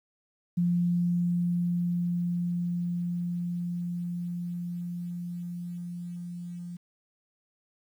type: tone with level ramp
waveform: sine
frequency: 174.61 Hz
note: F3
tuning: in tune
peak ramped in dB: -22 to -36 dBFS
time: 0.57-6.77 s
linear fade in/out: 10 ms
effects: 10-bit